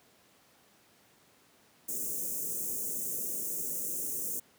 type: band-stop noise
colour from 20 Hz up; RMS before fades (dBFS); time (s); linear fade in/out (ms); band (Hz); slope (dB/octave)
white; -35; 1.88-4.4; 10; 530 to 6400; 48
effects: pink hiss -63 dBFS RMS until 4.58 s + high-pass 150 Hz 12 dB/octave